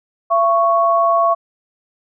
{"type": "tone pair together", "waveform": "sine", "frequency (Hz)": [676.4, 1108.7], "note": ["E5", "C#6"], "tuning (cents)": [44, 0], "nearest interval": "major sixth", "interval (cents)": 856, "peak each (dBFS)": -14, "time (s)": [0.3, 1.35], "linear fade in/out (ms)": 20, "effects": []}